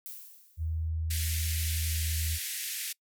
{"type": "noise with exponential decay", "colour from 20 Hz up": "violet", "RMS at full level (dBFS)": -40, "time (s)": [0.06, 0.89], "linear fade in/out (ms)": 0, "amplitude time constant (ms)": 180}
{"type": "tone with pitch glide", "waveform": "sine", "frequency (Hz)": [80.4, 79.89], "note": ["E2", "D#2"], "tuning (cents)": [-43, 46], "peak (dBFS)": -29, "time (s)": [0.57, 2.39], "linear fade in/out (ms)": 50, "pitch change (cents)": -11, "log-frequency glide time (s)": [1.78, 1.89]}
{"type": "band-pass noise", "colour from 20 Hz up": "white", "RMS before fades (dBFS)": -36, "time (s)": [1.1, 2.93], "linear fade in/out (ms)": 10, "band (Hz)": [1700, 15000], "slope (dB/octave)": 48}
{"effects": ["noise-tail reverb RT60 0.1 s tail -24 dB re dry"]}